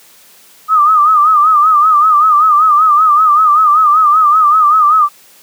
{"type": "tone with vibrato", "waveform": "sine", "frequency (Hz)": 1229, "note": "D#6", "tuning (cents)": -22, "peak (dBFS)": -5, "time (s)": [0.68, 5.09], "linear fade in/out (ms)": 50, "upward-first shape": "sine", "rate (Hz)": 5.2, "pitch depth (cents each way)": 92, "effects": ["white hiss -43 dBFS RMS until 5.42 s", "high-pass 150 Hz 12 dB/octave"]}